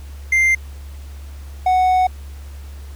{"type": "tone pair in turn", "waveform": "triangle", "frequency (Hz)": [2093, 740], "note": ["C7", "F#5"], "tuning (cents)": [0, 0], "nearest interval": "octave + tritone", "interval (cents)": 1800, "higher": "first", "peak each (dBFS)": -10, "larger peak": "neither", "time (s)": [[0.32, 0.55], [1.66, 2.07]], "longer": "second", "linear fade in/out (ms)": 5, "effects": ["added 70 Hz sine -31 dBFS peak until 2.95 s", "pink hiss -47 dBFS RMS until 2.95 s"]}